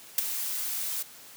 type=noise with ADSR envelope; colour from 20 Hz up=blue; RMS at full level=-20 dBFS; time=0.18-1.03 s; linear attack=4 ms; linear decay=15 ms; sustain=-12 dB; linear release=9 ms; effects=white hiss -49 dBFS RMS until 1.36 s + high-pass 100 Hz 12 dB/octave